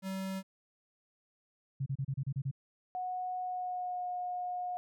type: tone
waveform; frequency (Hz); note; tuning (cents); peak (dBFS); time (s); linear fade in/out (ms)
square; 191.2; G3; -43; -36; 0.02-0.43; 50
type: tone bursts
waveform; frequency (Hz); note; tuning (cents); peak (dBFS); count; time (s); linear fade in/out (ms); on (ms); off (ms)
sine; 135.9; C#3; -34; -31; 8; 1.8-2.513; 10; 62; 31
type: tone with pitch glide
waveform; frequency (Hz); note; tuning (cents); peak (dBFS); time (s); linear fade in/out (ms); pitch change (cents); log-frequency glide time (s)
sine; 733 to 720.8; F#5 to F#5; -16 to -45; -34; 2.95-4.77; 0; -29; 3.39-4.07
effects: none

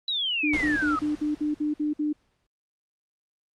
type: exponential sweep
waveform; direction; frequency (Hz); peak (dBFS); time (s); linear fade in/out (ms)
sine; down; 3976 to 1240; -24; 0.08-0.99; 2
type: tone bursts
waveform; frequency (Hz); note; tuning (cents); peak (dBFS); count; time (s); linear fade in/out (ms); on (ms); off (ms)
sine; 299.8; D4; +36; -23; 9; 0.43-2.13; 10; 140; 55
type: noise with exponential decay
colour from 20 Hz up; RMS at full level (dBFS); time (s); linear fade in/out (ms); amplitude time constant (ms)
pink; -32; 0.53-2.47; 5; 420
effects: low-pass 6000 Hz 12 dB/octave + Opus 32 kbps

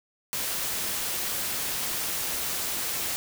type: noise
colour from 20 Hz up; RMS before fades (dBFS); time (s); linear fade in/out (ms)
white; -30; 0.33-3.16; 0
effects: none

